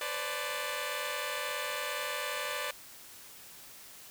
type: tone cluster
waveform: 10% pulse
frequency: 498.8 / 536 / 588 / 871 Hz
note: B4 / C5 / D5 / A5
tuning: +17 / +42 / +2 / -18 cents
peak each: -31 / -34 / -28 / -36 dBFS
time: 0.01-2.71 s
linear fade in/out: 2 ms
effects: white hiss -51 dBFS RMS until 4.1 s